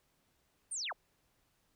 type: linear sweep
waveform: sine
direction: down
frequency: 9400 to 370 Hz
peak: -36 dBFS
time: 0.71-0.93 s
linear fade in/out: 10 ms
effects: pink hiss -75 dBFS RMS until 1.75 s